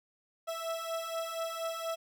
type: beating tone pair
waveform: 30% pulse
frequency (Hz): 656 / 660.2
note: E5 / E5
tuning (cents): -9 / +2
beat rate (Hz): 4.2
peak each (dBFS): -36 / -34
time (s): 0.47-1.96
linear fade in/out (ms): 20
effects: none